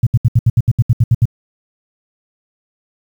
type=tone bursts; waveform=sine; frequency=116.54 Hz; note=A#2; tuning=in tune; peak=-6 dBFS; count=12; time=0.03-1.255 s; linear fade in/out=5 ms; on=37 ms; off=71 ms; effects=7-bit